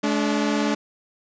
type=tone pair together; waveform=sawtooth; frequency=213.3 / 289.9 Hz; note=G#3 / D4; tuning=+46 / -22 cents; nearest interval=perfect fourth; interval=532 cents; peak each=-19 dBFS; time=0.03-0.75 s; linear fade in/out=10 ms; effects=resampled to 16000 Hz + 9-bit